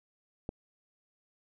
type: click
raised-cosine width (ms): 2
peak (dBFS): -22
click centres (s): 0.491
effects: none